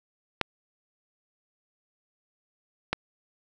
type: clicks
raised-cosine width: 0.3 ms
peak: -7 / -9 dBFS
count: 2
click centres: 0.413 / 2.93 s
effects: none